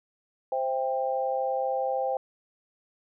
sine chord, C major, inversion none, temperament equal with one note detuned, 523.3 / 659.3 / 791.7 Hz, C5 / E5 / G5, 0 / 0 / +17 cents, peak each -28 / -34 / -29 dBFS, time 0.52-2.17 s, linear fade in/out 2 ms, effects none

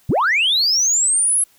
sine linear sweep, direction up, 66.5 to 11000 Hz, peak -12 dBFS, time 0.09-1.44 s, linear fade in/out 5 ms, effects tanh soft clip ceiling -11 dBFS + white hiss -55 dBFS RMS until 1.58 s

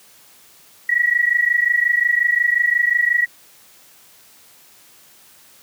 sine tone pair together, 1911 / 1936.6 Hz, A#6 / B6, +43 / -34 cents, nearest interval unison, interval 23 cents, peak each -17 dBFS, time 0.89-3.26 s, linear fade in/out 5 ms, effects white hiss -49 dBFS RMS until 5.62 s + high-pass 80 Hz 12 dB/octave

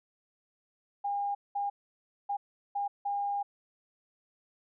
sine tone bursts at uneven times, 808 Hz, G#5, 48 cents flat, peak -29 dBFS, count 5, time 1.04-1.35 / 1.55-1.7 / 2.29-2.37 / 2.75-2.88 / 3.05-3.43 s, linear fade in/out 10 ms, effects none

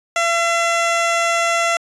15% pulse tone, 677 Hz, E5, 46 cents sharp, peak -9 dBFS, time 0.16-1.77 s, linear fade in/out 2 ms, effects resampled to 22050 Hz

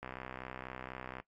click train, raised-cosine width 0.5 ms, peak -27 dBFS, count 76, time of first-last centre 0.03-1.2 s, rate 64.1 Hz, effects noise-tail reverb RT60 0.1 s tail -17 dB re dry + AAC 64 kbps

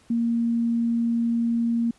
sine tone, 232.9 Hz, A#3, 1 cent flat, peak -20 dBFS, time 0.1-1.91 s, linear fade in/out 5 ms, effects pink hiss -58 dBFS RMS until 1.98 s + resampled to 24000 Hz

